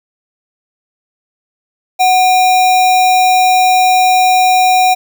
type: tone with sample-and-hold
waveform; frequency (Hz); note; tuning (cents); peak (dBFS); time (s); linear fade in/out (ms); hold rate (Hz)
sine; 740; F#5; 0; -6; 1.99-4.95; 20; 3150
effects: none